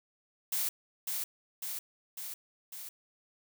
blue noise with echo, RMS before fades -32 dBFS, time 0.52-0.69 s, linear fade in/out 5 ms, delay 550 ms, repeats 4, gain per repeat -3 dB, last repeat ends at 2.89 s, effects none

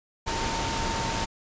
sine tone in noise, 910 Hz, A#5, 42 cents flat, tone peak -32 dBFS, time 0.26-1.26 s, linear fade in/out 20 ms, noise pink, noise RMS -29 dBFS, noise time 0.26-1.26 s, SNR -6 dB, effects resampled to 16000 Hz

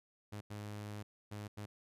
sawtooth tone bursts at uneven times, 104.3 Hz, G#2, 8 cents sharp, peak -39 dBFS, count 4, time 0.32-0.41 / 0.5-1.03 / 1.31-1.48 / 1.57-1.66 s, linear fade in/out 10 ms, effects resampled to 32000 Hz

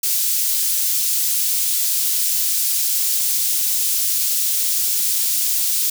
white high-pass noise, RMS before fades -19 dBFS, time 0.03-5.9 s, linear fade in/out 5 ms, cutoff 4700 Hz, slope 12 dB/octave, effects none

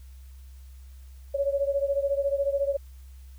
sine beating tone pair, 554.4 / 568.4 Hz, C#5 / C#5, 0 / +43 cents, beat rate 14 Hz, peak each -25 / -28 dBFS, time 1.34-2.77 s, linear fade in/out 10 ms, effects added 65 Hz sine -43 dBFS peak until 3.38 s + white hiss -62 dBFS RMS until 3.38 s

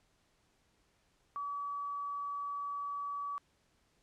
sine tone, 1143 Hz, D6, 47 cents flat, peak -36 dBFS, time 1.36-3.38 s, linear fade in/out 0 ms, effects pink hiss -73 dBFS RMS until 4.02 s + low-pass 9000 Hz 12 dB/octave

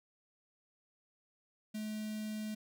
square tone with notch filter, 214.6 Hz, A3, 43 cents flat, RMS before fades -40 dBFS, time 1.74-2.55 s, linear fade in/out 10 ms, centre 960 Hz, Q 0.58, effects none

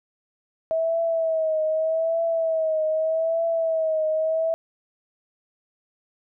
sine tone with vibrato, 645 Hz, E5, 38 cents flat, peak -20 dBFS, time 0.71-4.54 s, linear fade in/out 0 ms, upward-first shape triangle, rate 0.82 Hz, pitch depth 60 cents each way, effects none

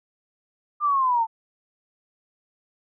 sine linear sweep, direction down, 1209 to 880 Hz, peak -18 dBFS, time 0.8-1.27 s, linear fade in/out 50 ms, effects none

